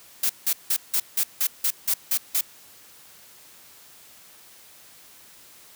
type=noise bursts; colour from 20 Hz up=blue; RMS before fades=-22 dBFS; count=10; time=0.23-2.41 s; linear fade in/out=5 ms; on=65 ms; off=170 ms; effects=white hiss -50 dBFS RMS until 5.75 s + high-pass 60 Hz 12 dB/octave